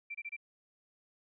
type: tone bursts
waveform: sine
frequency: 2349 Hz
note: D7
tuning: in tune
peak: -38 dBFS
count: 4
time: 0.1-0.366 s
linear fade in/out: 10 ms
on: 47 ms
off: 26 ms
effects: none